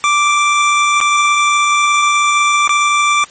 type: tone with dropouts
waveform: 25% pulse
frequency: 1174.7 Hz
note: D6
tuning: in tune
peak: -6 dBFS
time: 0.04-3.24 s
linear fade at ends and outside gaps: 0 ms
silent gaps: 1.003-1.012 / 2.675-2.693 s
effects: white hiss -40 dBFS RMS until 3.3 s + MP3 32 kbps